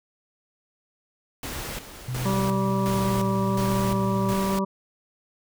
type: noise with tremolo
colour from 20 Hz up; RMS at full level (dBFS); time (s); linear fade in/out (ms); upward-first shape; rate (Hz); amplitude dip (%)
pink; -33; 1.43-4.59; 2; square; 1.4; 65
type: tone with pitch glide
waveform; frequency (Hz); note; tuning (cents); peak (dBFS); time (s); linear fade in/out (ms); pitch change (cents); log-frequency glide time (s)
sine; 125.9 to 118.83; B2 to A#2; +34 to +34; -27; 2.08-4.34; 5; -100; 2.68-3.17
type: harmonic tone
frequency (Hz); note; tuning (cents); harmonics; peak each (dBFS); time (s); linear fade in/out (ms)
194; G3; -18; 1 / 2 / 3 / 5 / 6; -24 / -30 / -32 / -30 / -34; 2.25-4.65; 10
effects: none